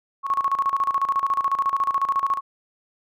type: tone with tremolo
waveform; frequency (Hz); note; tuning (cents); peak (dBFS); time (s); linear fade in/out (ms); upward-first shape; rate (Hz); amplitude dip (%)
sine; 1100; C#6; -14; -17; 0.23-2.41; 50; square; 14; 75
effects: none